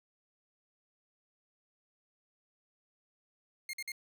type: tone bursts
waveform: sawtooth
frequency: 2131 Hz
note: C7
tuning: 31 cents sharp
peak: -34 dBFS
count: 3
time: 3.69-3.919 s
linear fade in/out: 2 ms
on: 43 ms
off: 50 ms
effects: none